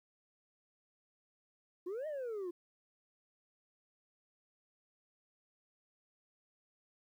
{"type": "exponential two-way sweep", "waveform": "sine", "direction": "up then down", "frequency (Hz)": [339.5, 636, 339.5], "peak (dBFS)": -35, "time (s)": [1.86, 2.51], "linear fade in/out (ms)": 10, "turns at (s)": 2.07, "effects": ["tanh soft clip ceiling -37 dBFS", "12-bit"]}